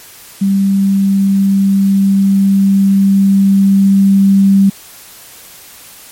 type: tone with level ramp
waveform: sine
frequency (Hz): 196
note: G3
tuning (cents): 0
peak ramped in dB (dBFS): -8 to -4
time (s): 0.41-4.7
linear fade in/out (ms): 10
effects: white hiss -36 dBFS RMS until 6.11 s + MP3 64 kbps